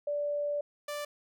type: tone pair in turn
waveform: sine / sawtooth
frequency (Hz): 583 / 587.4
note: D5 / D5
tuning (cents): -13 / 0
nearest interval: unison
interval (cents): 13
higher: second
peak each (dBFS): -29 / -31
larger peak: first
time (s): 0.07-0.61 / 0.88-1.05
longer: first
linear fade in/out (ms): 5
effects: none